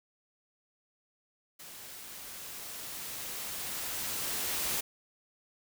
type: noise with level ramp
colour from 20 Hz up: white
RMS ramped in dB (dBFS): -48 to -32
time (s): 1.59-4.81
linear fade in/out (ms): 10
effects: none